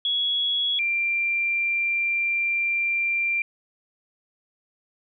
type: tone pair in turn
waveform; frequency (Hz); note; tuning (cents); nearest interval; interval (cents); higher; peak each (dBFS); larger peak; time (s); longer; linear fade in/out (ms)
sine; 3351 / 2370; G#7 / D7; +15 / +15; tritone; 600; first; -21; neither; 0.05-0.79 / 0.79-3.42; second; 2
effects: none